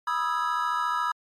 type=chord; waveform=triangle; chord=E major seventh; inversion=second; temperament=equal with one note detuned; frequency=979.2 / 1244.5 / 1318.5 / 1661.2 Hz; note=B5 / D#6 / E6 / G#6; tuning=-15 / 0 / 0 / 0 cents; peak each=-27 / -27 / -28 / -32 dBFS; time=0.07-1.12 s; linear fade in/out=5 ms; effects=MP3 64 kbps